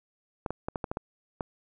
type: clicks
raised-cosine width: 1 ms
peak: -17 dBFS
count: 8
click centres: 0.462 / 0.506 / 0.685 / 0.758 / 0.842 / 0.915 / 0.971 / 1.408 s
effects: none